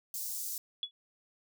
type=high-pass noise; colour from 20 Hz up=white; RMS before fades=-38 dBFS; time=0.14-0.58 s; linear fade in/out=2 ms; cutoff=5300 Hz; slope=24 dB/octave
type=tone with exponential decay; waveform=sine; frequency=3394 Hz; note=G#7; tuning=37 cents sharp; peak=-28 dBFS; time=0.83-0.91 s; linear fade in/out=1 ms; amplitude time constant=17 ms
effects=none